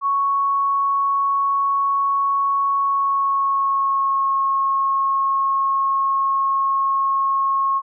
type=tone with pitch glide; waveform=sine; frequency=1108.7 to 1088.4 Hz; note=C#6 to C#6; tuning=0 to -32 cents; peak=-16 dBFS; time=0.01-7.82 s; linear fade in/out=50 ms; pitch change=-32 cents; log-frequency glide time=2.77-4.36 s; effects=none